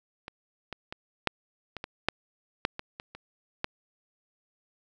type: clicks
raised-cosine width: 0.3 ms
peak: -23 / -20 / -21 / -7 / -21 / -19 / -7 / -8 / -19 / -22 / -27 / -12 dBFS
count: 12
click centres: 0.281 / 0.727 / 0.925 / 1.273 / 1.767 / 1.841 / 2.086 / 2.651 / 2.794 / 2.999 / 3.15 / 3.644 s
effects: none